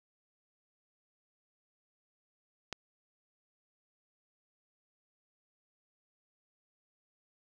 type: click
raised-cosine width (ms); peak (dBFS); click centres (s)
0.2; -19; 2.727
effects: none